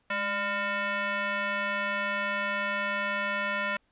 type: tone with frequency modulation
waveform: sine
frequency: 207.7 Hz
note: G#3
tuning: in tune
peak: -27 dBFS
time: 0.1-3.77 s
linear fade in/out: 5 ms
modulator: 805 Hz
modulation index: 2.9
effects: pink hiss -71 dBFS RMS until 3.91 s + resampled to 8000 Hz